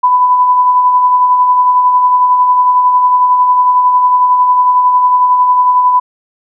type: tone with tremolo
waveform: sine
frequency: 997 Hz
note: B5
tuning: 16 cents sharp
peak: -4 dBFS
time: 0.03-6 s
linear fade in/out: 10 ms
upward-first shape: sine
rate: 11 Hz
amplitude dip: 35%
effects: none